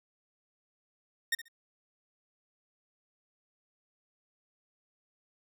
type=tone with echo; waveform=sawtooth; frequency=1841 Hz; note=A#6; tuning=22 cents flat; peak=-23 dBFS; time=1.32-1.35 s; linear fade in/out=5 ms; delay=67 ms; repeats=2; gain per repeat=-15 dB; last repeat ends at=1.484 s; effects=none